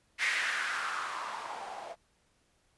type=noise with low-pass filter sweep; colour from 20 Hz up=violet; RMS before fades=-35 dBFS; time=0.18-1.96 s; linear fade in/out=50 ms; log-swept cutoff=2100 to 670 Hz; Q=3.8; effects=pink hiss -71 dBFS RMS until 2.77 s + resampled to 24000 Hz